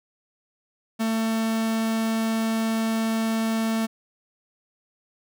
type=tone; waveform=45% pulse; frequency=223.6 Hz; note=A3; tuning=28 cents sharp; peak=-22 dBFS; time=0.99-3.87 s; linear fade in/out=20 ms; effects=none